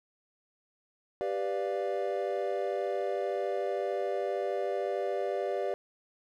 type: chord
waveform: triangle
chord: G dominant seventh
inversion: none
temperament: equal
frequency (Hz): 392 / 493.9 / 587.3 / 698.5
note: G4 / B4 / D5 / F5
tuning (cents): 0 / 0 / 0 / 0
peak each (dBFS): -32 / -34 / -32 / -35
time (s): 1.21-5.74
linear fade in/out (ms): 0
effects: none